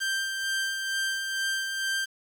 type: tone with tremolo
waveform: sawtooth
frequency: 1574 Hz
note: G6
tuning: 7 cents sharp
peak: -22 dBFS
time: 0-2.06 s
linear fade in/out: 20 ms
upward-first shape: sine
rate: 2.2 Hz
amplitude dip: 40%
effects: low-pass 11000 Hz 12 dB/octave + 8-bit